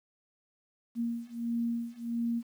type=beating tone pair; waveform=sine; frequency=233.1 / 234.6 Hz; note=A#3 / A#3; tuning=0 / +11 cents; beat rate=1.5 Hz; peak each=-34 / -33 dBFS; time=0.95-2.43 s; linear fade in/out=50 ms; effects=10-bit